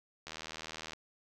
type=click train; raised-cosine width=0.2 ms; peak=-25 dBFS; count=54; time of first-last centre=0.27-0.933 s; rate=79.9 Hz; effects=none